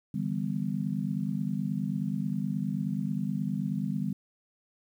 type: chord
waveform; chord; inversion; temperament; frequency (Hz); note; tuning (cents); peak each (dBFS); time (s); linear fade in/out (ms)
sine; E minor seventh; third; just; 148.33 / 164.81 / 197.78 / 247.2; D3 / E3 / G3 / B3; +18 / 0 / +16 / +2; -34 / -37 / -31 / -35; 0.14-4.13; 5
effects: 10-bit